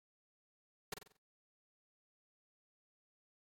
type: noise with echo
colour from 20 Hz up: pink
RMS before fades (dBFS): -41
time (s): 0.92-0.94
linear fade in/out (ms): 5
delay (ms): 46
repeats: 5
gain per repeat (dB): -7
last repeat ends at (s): 1.17
effects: AAC 64 kbps